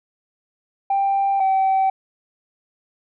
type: tone pair in turn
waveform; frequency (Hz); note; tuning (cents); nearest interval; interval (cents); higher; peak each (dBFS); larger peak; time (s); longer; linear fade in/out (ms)
sine; 788 / 768.7; G5 / G5; +9 / -34; unison; 43; first; -15 / -13; second; 0.9-1.4 / 1.4-1.9; neither; 5
effects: tanh soft clip ceiling -13 dBFS